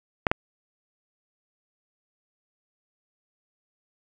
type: clicks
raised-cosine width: 0.5 ms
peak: -5 dBFS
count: 2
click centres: 0.268 / 0.315 s
effects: none